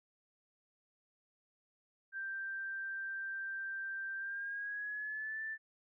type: tone with pitch glide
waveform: sine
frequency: 1573 to 1765.6 Hz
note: G6 to A6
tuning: +6 to +5 cents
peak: -38 dBFS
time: 2.12-5.58 s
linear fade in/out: 50 ms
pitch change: +199 cents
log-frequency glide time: 4.17-5.42 s
effects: none